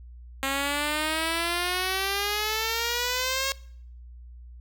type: exponential sweep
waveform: 5% pulse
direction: up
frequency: 268.7 to 546 Hz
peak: -14 dBFS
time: 0.43-3.52 s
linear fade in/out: 0 ms
effects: noise-tail reverb RT60 0.6 s tail -22 dB re dry + added 60 Hz sine -42 dBFS peak until 4.6 s